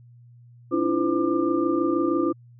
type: tone cluster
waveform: sine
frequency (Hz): 282 / 315.5 / 341.7 / 510 / 1194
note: C#4 / D#4 / F4 / C5 / D6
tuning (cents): +30 / +24 / -38 / -44 / +28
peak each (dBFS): -26 / -27 / -23 / -30 / -30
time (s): 0.71-2.33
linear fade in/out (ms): 20
effects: added 120 Hz sine -47 dBFS peak until 2.59 s